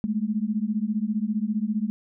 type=beating tone pair; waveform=sine; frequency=205.9 / 220.9 Hz; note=G#3 / A3; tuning=-15 / +7 cents; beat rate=15 Hz; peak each=-26 dBFS; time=0.04-1.9 s; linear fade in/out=0 ms; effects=none